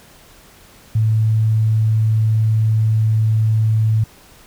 sine tone, 109.9 Hz, A2, 2 cents flat, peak -12 dBFS, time 0.95-4.04 s, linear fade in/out 5 ms, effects pink hiss -46 dBFS RMS until 4.46 s

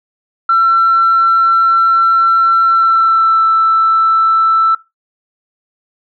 sine tone with pitch glide, 1348 to 1325.6 Hz, E6 to E6, +38 to +9 cents, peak -6 dBFS, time 0.49-4.75 s, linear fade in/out 5 ms, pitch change -29 cents, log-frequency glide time 2.69-3.46 s, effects noise-tail reverb RT60 0.2 s tail -18 dB re dry + tanh soft clip ceiling -3 dBFS

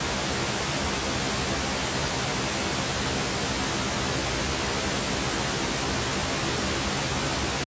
pink noise with comb filter, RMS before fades -26 dBFS, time 0-7.64 s, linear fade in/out 5 ms, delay 15 ms, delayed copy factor +0.7, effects high-pass 80 Hz 12 dB/octave + resampled to 16000 Hz

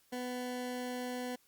20% pulse tone, 248.9 Hz, B3, 14 cents sharp, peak -32 dBFS, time 0.12-1.36 s, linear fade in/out 10 ms, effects white hiss -69 dBFS RMS until 1.47 s + Opus 48 kbps

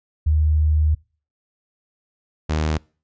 sine / sawtooth tone pair in turn, 76.8 / 77.65 Hz, D#2 / D#2, -22 / -3 cents, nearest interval unison, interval 19 cents, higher second, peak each -14 / -15 dBFS, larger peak first, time 0.26-0.95 / 2.49-2.78 s, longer first, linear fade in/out 10 ms, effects noise-tail reverb RT60 0.4 s tail -26 dB re dry + resampled to 16000 Hz

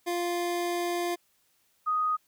25% pulse / sine tone pair in turn, 348.8 / 1246.3 Hz, F4 / D#6, -2 / +2 cents, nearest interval octave + minor seventh, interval 2204 cents, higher second, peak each -24 / -24 dBFS, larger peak neither, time 0.06-1.16 / 1.86-2.17 s, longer first, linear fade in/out 20 ms, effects white hiss -69 dBFS RMS until 2.27 s

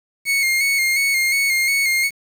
40% pulse tone with vibrato, 2170 Hz, C#7, 37 cents flat, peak -15 dBFS, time 0.25-2.11 s, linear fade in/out 50 ms, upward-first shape square, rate 2.8 Hz, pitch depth 36 cents each way, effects 7-bit

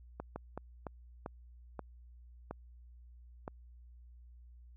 slowing click train, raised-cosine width 1 ms, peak -26 dBFS, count 8, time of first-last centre 0.2-3.479 s, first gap 160 ms, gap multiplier 1.35, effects added 60 Hz sine -53 dBFS peak until 4.76 s

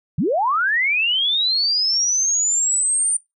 sine linear sweep, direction up, 118.9 to 9120 Hz, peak -16 dBFS, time 0.18-3.17 s, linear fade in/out 5 ms, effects noise-tail reverb RT60 0.2 s tail -23 dB re dry

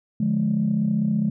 sine chord, D diminished, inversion none, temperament just, 146.83 / 176.2 / 211.4 Hz, D3 / F3 / Ab3, 0 / +16 / +31 cents, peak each -26 / -25 / -20 dBFS, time 0.2-1.3 s, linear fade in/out 5 ms, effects tanh soft clip ceiling -12 dBFS

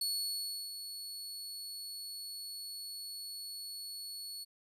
sawtooth tone with ADSR envelope, 4400 Hz, C#8, 14 cents flat, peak -29 dBFS, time 0.01-4.45 s, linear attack 4 ms, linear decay 690 ms, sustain -10 dB, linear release 22 ms, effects resampled to 32000 Hz

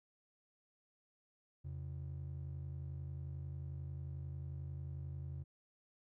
triangle ring-modulated tone, 110 Hz, A2, in tune, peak -36 dBFS, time 1.64-5.44 s, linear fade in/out 20 ms, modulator 25.6 Hz, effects tanh soft clip ceiling -35 dBFS

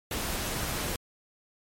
pink noise, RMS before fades -32 dBFS, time 0.11-0.96 s, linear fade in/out 2 ms, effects MP3 64 kbps

